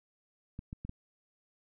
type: clicks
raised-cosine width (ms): 5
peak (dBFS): -28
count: 4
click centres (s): 0.591 / 0.729 / 0.85 / 0.894
effects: none